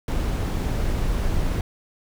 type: noise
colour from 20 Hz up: brown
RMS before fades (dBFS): -23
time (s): 0.08-1.61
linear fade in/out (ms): 2
effects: none